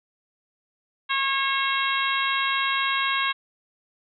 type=harmonic tone; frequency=544 Hz; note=C#5; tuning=33 cents flat; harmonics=2 / 3 / 4 / 5 / 6 / 7; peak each=-26 / -28 / -29 / -30 / -31 / -31 dBFS; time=1.09-3.33 s; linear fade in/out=20 ms; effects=none